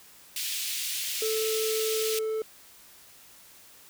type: high-pass noise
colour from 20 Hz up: pink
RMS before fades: -32 dBFS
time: 0.36-2.19 s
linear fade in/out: 2 ms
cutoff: 2600 Hz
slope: 24 dB/octave
type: tone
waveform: triangle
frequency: 438.6 Hz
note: A4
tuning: 6 cents flat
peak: -25 dBFS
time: 1.22-2.42 s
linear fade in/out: 2 ms
effects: white hiss -53 dBFS RMS until 3.89 s